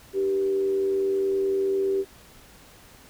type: tone with frequency modulation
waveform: sine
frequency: 389.5 Hz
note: G4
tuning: 11 cents flat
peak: -21 dBFS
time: 0.13-2.05 s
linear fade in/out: 50 ms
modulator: 89.7 Hz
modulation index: 0.3
effects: pink hiss -51 dBFS RMS until 3.09 s